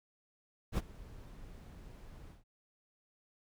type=noise with ADSR envelope; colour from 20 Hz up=brown; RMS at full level=-29 dBFS; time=0.72-2.44 s; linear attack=58 ms; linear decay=30 ms; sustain=-22 dB; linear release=150 ms; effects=none